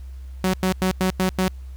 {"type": "tone bursts", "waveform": "sawtooth", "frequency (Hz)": 186.4, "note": "F#3", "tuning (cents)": 13, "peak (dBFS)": -14, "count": 6, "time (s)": [0.44, 1.479], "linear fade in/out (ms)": 0, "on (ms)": 94, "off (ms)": 95, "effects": ["added 65 Hz sine -33 dBFS peak until 1.76 s", "pink hiss -58 dBFS RMS until 1.76 s"]}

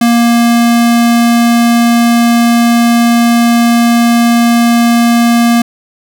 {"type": "tone", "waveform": "square", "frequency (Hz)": 235.2, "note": "A#3", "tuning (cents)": 16, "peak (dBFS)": -6, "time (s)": [0.01, 5.62], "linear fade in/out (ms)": 5, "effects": []}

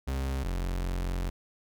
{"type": "tone pair in turn", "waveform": "40% pulse", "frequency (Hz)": [66.7, 44.7], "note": ["C2", "F1"], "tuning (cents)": [34, 41], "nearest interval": "perfect fifth", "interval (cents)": 693, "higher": "first", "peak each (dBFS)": -28, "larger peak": "neither", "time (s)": [[0.07, 0.44], [0.44, 1.3]], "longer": "second", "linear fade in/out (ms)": 10, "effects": []}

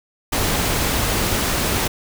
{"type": "noise", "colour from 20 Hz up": "pink", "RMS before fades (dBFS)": -20, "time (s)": [0.32, 1.88], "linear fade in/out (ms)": 10, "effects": []}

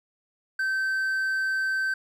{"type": "tone", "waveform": "triangle", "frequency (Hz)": 1548, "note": "G6", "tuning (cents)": -22, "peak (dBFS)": -22, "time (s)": [0.59, 1.94], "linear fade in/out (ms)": 5, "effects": []}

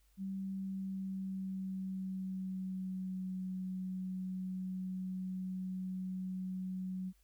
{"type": "tone with pitch glide", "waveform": "sine", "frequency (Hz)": [192.8, 186.12], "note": ["G3", "F#3"], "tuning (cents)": [-28, 10], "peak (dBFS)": -37, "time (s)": [0.17, 7.13], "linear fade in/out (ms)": 50, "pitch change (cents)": -62, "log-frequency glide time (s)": [0.33, 3.38], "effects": ["added 50 Hz sine -67 dBFS peak until 7.23 s", "white hiss -75 dBFS RMS until 7.23 s"]}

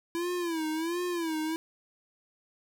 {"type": "tone with vibrato", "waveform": "square", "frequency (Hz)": 333.4, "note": "E4", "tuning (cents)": 20, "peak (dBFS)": -30, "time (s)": [0.15, 1.56], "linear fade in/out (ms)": 0, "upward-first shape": "sine", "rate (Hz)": 1.4, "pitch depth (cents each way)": 120, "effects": []}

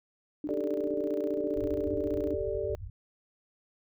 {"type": "tone with tremolo", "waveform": "sine", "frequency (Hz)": 299, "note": "D4", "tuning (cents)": 31, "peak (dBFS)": -30, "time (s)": [0.44, 2.34], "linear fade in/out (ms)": 2, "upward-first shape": "square", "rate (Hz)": 15, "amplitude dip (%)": 70}
{"type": "chord", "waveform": "sine", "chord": "G suspended second", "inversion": "none", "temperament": "just", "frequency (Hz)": [392, 441, 588], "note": ["G4", "A4", "D5"], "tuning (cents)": [0, 4, 2], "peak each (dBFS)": -34, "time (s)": [0.49, 2.75], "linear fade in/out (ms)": 0}
{"type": "low-pass noise", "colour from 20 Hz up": "white", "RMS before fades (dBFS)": -41, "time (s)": [1.56, 2.9], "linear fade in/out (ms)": 5, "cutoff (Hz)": 110, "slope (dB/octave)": 96}
{"effects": []}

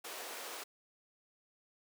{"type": "high-pass noise", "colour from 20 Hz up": "pink", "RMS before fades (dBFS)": -45, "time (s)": [0.04, 0.64], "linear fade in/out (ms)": 10, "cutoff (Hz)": 390, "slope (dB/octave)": 24, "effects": []}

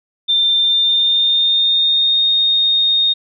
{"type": "tone with pitch glide", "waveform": "sine", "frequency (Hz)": [3585, 3696], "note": ["A7", "A#7"], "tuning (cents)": [32, -16], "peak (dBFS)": -11, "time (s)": [0.28, 3.14], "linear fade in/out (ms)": 20, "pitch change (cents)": 52, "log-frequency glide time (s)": [0.56, 2.24], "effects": []}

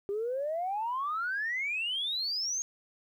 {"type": "exponential sweep", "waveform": "sine", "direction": "up", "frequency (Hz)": [392, 6600], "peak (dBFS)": -29, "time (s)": [0.09, 2.62], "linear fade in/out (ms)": 0, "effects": ["tanh soft clip ceiling -25 dBFS", "11-bit"]}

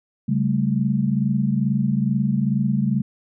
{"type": "tone cluster", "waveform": "sine", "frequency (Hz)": [137.9, 194.1, 216.4], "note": ["C#3", "G3", "A3"], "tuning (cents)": [-9, -17, -29], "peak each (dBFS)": -22, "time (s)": [0.28, 3.02], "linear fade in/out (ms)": 10, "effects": []}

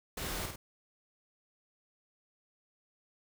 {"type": "noise with echo", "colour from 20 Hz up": "pink", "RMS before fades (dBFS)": -39, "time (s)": [0.17, 0.46], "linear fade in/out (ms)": 5, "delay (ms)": 50, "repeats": 2, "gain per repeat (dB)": -4, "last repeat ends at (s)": 0.56, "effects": []}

